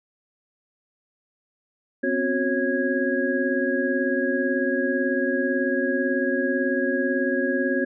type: tone cluster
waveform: sine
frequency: 251.9 / 270 / 364.5 / 547 / 1652 Hz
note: B3 / C#4 / F#4 / C#5 / G#6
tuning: +34 / -45 / -26 / -23 / -10 cents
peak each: -27 dBFS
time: 2.03-7.85 s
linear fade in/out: 10 ms
effects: none